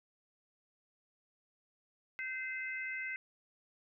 harmonic tone, 516 Hz, C5, 24 cents flat, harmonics 3 / 4 / 5, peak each -43 / -39 / -46 dBFS, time 2.19-3.16 s, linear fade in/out 0 ms, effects none

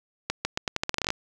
accelerating click train, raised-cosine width 0.2 ms, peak -8 dBFS, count 14, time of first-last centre 0.3-1.104 s, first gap 150 ms, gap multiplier 0.83, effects none

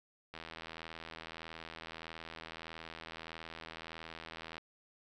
click train, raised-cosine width 0.3 ms, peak -29 dBFS, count 347, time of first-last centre 0.34-4.58 s, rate 81.6 Hz, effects none

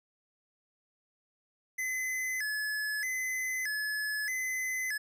square tone with vibrato, 1864.7 Hz, A#6, in tune, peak -32 dBFS, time 1.78-4.98 s, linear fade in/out 10 ms, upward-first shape square, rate 0.8 Hz, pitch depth 150 cents each way, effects none

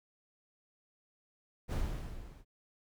brown noise with level ramp, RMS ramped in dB -30 to -54 dBFS, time 1.68-2.45 s, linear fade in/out 50 ms, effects none

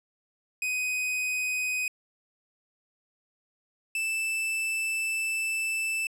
45% pulse tone pair in turn, 2504 / 2643 Hz, D#7 / E7, +10 / +4 cents, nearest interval minor second, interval 94 cents, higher second, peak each -27 dBFS, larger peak neither, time 0.62-1.88 / 3.95-6.07 s, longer second, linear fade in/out 2 ms, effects low-pass 12000 Hz 12 dB/octave

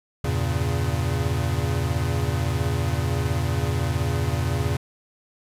square chord, E diminished seventh, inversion none, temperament equal with one note detuned, 82.41 / 98 / 116.54 / 138.03 Hz, E2 / G2 / Bb2 / Db3, 0 / 0 / 0 / -7 cents, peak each -27 / -30 / -28 / -28 dBFS, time 0.24-4.77 s, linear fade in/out 5 ms, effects resampled to 32000 Hz + 9-bit

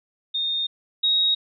sine tone pair in turn, 3669 / 3779 Hz, A#7 / A#7, -28 / +23 cents, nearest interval minor second, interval 51 cents, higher second, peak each -22 / -17 dBFS, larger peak second, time 0.34-0.67 / 1.03-1.35 s, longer first, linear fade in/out 10 ms, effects none

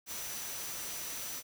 sine tone in noise, 5930 Hz, F#8, 3 cents sharp, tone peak -45 dBFS, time 0.06-1.43 s, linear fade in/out 50 ms, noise white, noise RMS -41 dBFS, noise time 0.06-1.43 s, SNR -7 dB, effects none

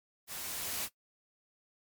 white noise with level ramp, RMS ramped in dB -42 to -35 dBFS, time 0.27-0.89 s, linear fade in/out 50 ms, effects noise-tail reverb RT60 0.1 s tail -18 dB re dry + MP3 96 kbps

